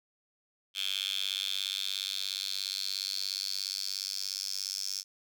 10% pulse tone with high-pass filter sweep, 97 Hz, G2, 18 cents flat, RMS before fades -35 dBFS, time 0.74-5.04 s, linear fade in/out 50 ms, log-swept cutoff 3200 to 5400 Hz, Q 6.1, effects none

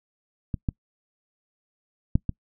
clicks, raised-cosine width 5 ms, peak -15 / -12 / -7 / -14 dBFS, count 4, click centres 0.542 / 0.688 / 2.155 / 2.293 s, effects noise-tail reverb RT60 0.1 s tail -25 dB re dry

